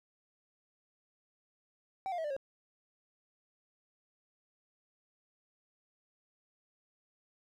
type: tone with pitch steps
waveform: triangle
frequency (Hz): 768 / 704.3 / 645.8 / 592.2 / 543.1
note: G5 / F5 / E5 / D5 / C#5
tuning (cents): -36 / +14 / -36 / +14 / -36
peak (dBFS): -32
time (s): 2.06-2.365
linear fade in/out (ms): 0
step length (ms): 61
effects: none